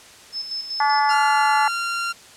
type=tone with tremolo; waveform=sine; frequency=5240 Hz; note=E8; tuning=11 cents flat; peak=-24 dBFS; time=0.32-1.15 s; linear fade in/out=50 ms; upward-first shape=square; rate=5.2 Hz; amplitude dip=55%
type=harmonic tone; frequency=287.5 Hz; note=D4; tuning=37 cents flat; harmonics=3 / 4 / 5 / 6 / 7; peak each=-17 / -24 / -27 / -28 / -30 dBFS; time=0.8-1.68 s; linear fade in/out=2 ms
type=tone with pitch glide; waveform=sawtooth; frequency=1396 to 1382.4 Hz; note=F6 to F6; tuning=-1 to -18 cents; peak=-19 dBFS; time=1.09-2.13 s; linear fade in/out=20 ms; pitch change=-17 cents; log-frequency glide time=1.2-1.67 s
effects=white hiss -45 dBFS RMS until 2.36 s + low-pass 8000 Hz 12 dB/octave